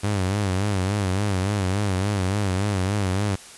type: tone with vibrato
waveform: sawtooth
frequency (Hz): 98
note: G2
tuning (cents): 0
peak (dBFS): -17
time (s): 0.03-3.36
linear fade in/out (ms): 10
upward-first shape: sine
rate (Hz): 3.5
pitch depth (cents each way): 110
effects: white hiss -43 dBFS RMS until 3.57 s + resampled to 24000 Hz